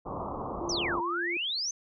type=low-pass noise; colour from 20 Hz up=white; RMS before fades=-36 dBFS; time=0.05-1.01 s; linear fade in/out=20 ms; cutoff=1200 Hz; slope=96 dB/octave
type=tone; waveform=sine; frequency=345.5 Hz; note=F4; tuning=19 cents flat; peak=-34 dBFS; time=0.61-1.37 s; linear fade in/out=2 ms
type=exponential two-way sweep; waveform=sine; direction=down then up; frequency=6340 to 900 to 6340 Hz; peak=-29 dBFS; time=0.69-1.71 s; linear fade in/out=5 ms; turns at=1 s
effects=none